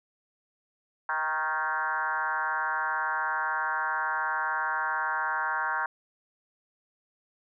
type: tone with frequency modulation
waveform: sine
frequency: 1244.5 Hz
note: D#6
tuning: in tune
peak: -26 dBFS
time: 1.09-5.86 s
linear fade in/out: 2 ms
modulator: 153 Hz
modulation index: 2.8
effects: none